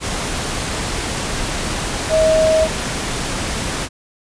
sine tone in noise, 635 Hz, D#5, 35 cents sharp, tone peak -11 dBFS, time 2.09-2.68 s, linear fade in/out 50 ms, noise pink, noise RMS -22 dBFS, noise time 0-3.89 s, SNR +8 dB, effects resampled to 22050 Hz

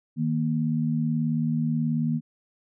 sine tone pair together, 156.6 / 235.1 Hz, D#3 / A#3, +11 / +15 cents, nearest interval perfect fifth, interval 704 cents, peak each -25 dBFS, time 0.16-2.21 s, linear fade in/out 50 ms, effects none

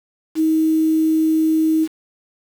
sine tone with quantisation, 316.9 Hz, D#4, 32 cents sharp, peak -13 dBFS, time 0.35-1.88 s, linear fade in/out 50 ms, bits 6, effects none

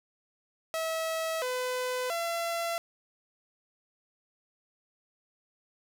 sawtooth tone with pitch steps, 647 / 504 / 677 Hz, E5 / B4 / E5, -32 / +35 / +46 cents, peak -26 dBFS, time 0.74-2.78 s, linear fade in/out 0 ms, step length 680 ms, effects none

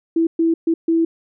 sine tone bursts at uneven times, 329.6 Hz, E4, in tune, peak -13 dBFS, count 4, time 0.16-0.27 / 0.39-0.54 / 0.67-0.74 / 0.88-1.05 s, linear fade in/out 5 ms, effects none

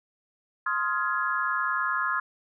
sine chord, F minor seventh, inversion second, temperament just, 1047.7 / 1257.2 / 1396.9 / 1676.3 Hz, C6 / Eb6 / F6 / Ab6, +2 / +18 / 0 / +16 cents, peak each -30 dBFS, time 0.66-2.2 s, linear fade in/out 5 ms, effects none

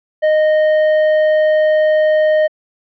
sine tone with tanh clipping, 618 Hz, D#5, 12 cents flat, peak -11 dBFS, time 0.22-2.48 s, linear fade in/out 20 ms, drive 9 dB, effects low-pass 3000 Hz 12 dB/octave

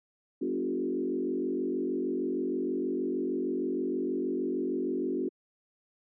sine tone with frequency modulation, 315.1 Hz, D#4, 22 cents sharp, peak -27 dBFS, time 0.41-5.29 s, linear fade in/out 10 ms, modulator 46.4 Hz, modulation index 1.8, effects high-pass 200 Hz 12 dB/octave

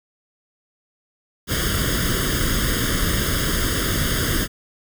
pink noise with comb filter, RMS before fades -21 dBFS, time 1.47-4.48 s, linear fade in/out 50 ms, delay 0.6 ms, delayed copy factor +1, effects none

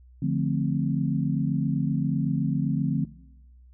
sine chord, D minor seventh, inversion none, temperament equal, 146.83 / 174.61 / 220 / 261.6 Hz, D3 / F3 / A3 / C4, 0 / 0 / 0 / 0 cents, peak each -26 / -28 / -31 / -29 dBFS, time 0.22-3.05 s, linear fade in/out 5 ms, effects noise-tail reverb RT60 1.0 s tail -21 dB re dry + added 62 Hz sine -49 dBFS peak until 3.73 s

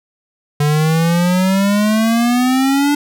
square exponential sweep, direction up, 145.7 to 292.6 Hz, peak -12 dBFS, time 0.6-2.95 s, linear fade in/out 5 ms, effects none

